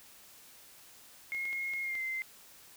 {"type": "tone with pitch glide", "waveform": "sine", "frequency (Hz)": [2154, 2078], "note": ["C7", "C7"], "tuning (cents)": [50, -12], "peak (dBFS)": -33, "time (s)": [1.32, 2.22], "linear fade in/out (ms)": 0, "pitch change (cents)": -62, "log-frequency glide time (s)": [1.82, 2.01]}
{"type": "clicks", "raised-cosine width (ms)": 0.2, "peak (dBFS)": -31, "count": 5, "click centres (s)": [1.348, 1.454, 1.53, 1.736, 1.953]}
{"effects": ["white hiss -56 dBFS RMS until 2.76 s"]}